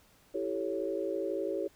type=chord; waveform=sine; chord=A dominant seventh; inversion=second; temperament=equal with one note detuned; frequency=329.6 / 387.9 / 440 / 554.4 Hz; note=E4 / G4 / A4 / C#5; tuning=0 / -18 / 0 / 0 cents; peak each=-37 / -35 / -38 / -36 dBFS; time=0.34-1.68 s; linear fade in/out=10 ms; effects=pink hiss -63 dBFS RMS until 1.75 s